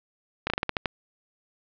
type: slowing click train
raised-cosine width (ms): 0.3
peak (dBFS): -8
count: 8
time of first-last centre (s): 0.47-0.857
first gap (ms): 30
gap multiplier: 1.2
effects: low-pass 4000 Hz 12 dB/octave